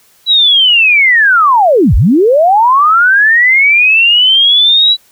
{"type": "linear two-way sweep", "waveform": "sine", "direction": "down then up", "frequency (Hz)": [3951, 40.19, 3951], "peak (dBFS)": -4, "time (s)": [0.26, 4.97], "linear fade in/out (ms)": 50, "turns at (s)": 1.95, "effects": ["white hiss -48 dBFS RMS until 5.11 s"]}